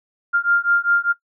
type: beating tone pair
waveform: sine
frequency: 1396.9 / 1401.9 Hz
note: F6 / F6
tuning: 0 / +6 cents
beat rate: 5 Hz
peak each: -18 dBFS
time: 0.33-1.13 s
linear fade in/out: 20 ms
effects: noise-tail reverb RT60 0.1 s tail -17 dB re dry